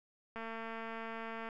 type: click train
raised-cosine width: 0.5 ms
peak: -29 dBFS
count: 256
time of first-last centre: 0.36-1.488 s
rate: 226 Hz
effects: none